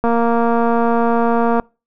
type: click train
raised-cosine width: 1 ms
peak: -4 dBFS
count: 364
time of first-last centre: 0.04-1.598 s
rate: 233 Hz
effects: noise-tail reverb RT60 0.3 s tail -26 dB re dry